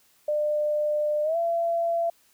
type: tone with pitch glide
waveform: sine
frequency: 599 to 676.2 Hz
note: D5 to E5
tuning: +34 to +44 cents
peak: -22 dBFS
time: 0.28-2.1 s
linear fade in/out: 5 ms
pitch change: +210 cents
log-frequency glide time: 1.23-1.37 s
effects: white hiss -62 dBFS RMS until 2.33 s